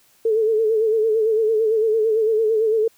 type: tone with vibrato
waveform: sine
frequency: 440 Hz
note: A4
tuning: in tune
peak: -15 dBFS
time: 0.25-2.88 s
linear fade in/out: 5 ms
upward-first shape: sine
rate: 8.9 Hz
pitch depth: 61 cents each way
effects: white hiss -57 dBFS RMS until 2.97 s